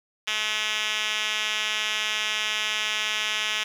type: tone with band-pass filter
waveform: 5% pulse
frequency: 214.3 Hz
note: A3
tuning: 45 cents flat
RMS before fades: -27 dBFS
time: 0.27-3.64 s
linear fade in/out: 10 ms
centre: 3500 Hz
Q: 2.6
effects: 8-bit